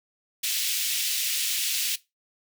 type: high-pass noise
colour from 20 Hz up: pink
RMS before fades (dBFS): -27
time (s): 0.43-1.96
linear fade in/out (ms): 10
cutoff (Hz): 2600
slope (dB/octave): 24
effects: noise-tail reverb RT60 0.2 s tail -18 dB re dry